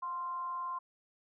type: tone with frequency modulation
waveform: sine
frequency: 1046.5 Hz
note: C6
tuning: in tune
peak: -35 dBFS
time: 0.02-0.79 s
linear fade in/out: 10 ms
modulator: 331 Hz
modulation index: 0.23
effects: none